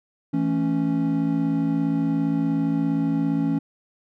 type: chord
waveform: triangle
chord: A major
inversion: second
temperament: equal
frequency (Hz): 164.81 / 220 / 277.2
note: E3 / A3 / C#4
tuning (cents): 0 / 0 / 0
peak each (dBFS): -23 / -26 / -20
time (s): 0.33-3.59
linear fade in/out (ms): 10
effects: none